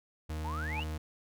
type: tone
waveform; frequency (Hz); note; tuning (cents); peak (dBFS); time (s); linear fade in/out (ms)
40% pulse; 77.78; D#2; 0; -34; 0.29-0.98; 10
type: exponential sweep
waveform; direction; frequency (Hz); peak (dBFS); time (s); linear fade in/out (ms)
sine; up; 830 to 3029; -37; 0.44-0.84; 10
type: tone with exponential growth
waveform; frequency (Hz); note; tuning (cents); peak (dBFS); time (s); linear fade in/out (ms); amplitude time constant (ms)
sine; 866; A5; -28; -33; 0.57-0.8; 5; 49
effects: none